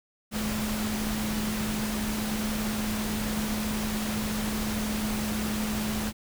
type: tone in noise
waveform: sine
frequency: 214.1 Hz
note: A3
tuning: 47 cents flat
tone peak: -29 dBFS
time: 0.31-6.13 s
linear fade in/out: 50 ms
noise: pink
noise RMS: -33 dBFS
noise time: 0.31-6.13 s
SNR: +1 dB
effects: none